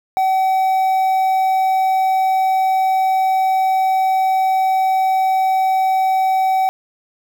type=tone with quantisation; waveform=triangle; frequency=760 Hz; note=F#5; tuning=46 cents sharp; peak=-11 dBFS; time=0.17-6.69 s; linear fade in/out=0 ms; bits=6; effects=none